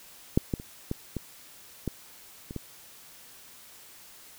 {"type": "clicks", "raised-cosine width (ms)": 3, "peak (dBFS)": [-7, -14, -27, -16, -18, -16, -25, -20], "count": 8, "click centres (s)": [0.375, 0.538, 0.599, 0.914, 1.167, 1.877, 2.509, 2.563], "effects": ["white hiss -51 dBFS RMS until 4.38 s"]}